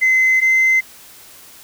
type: tone pair in turn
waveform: sine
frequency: 2052 / 2065 Hz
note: C7 / C7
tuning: -34 / -23 cents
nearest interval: unison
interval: 11 cents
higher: second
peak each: -9 dBFS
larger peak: neither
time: 0.01-0.41 / 0.41-0.81 s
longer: neither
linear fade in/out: 20 ms
effects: tanh soft clip ceiling -8 dBFS + white hiss -42 dBFS RMS until 1.63 s